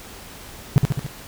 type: tone with echo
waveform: triangle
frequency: 137.6 Hz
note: C#3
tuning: 12 cents flat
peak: -6 dBFS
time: 0.76-0.78 s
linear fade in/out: 0 ms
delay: 71 ms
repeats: 4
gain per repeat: -4 dB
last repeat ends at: 1.064 s
effects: tanh soft clip ceiling -2 dBFS + pink hiss -40 dBFS RMS until 1.27 s